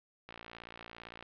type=click train; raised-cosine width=0.3 ms; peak=-30 dBFS; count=55; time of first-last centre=0.29-1.226 s; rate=57.7 Hz; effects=low-pass 4000 Hz 12 dB/octave + 12-bit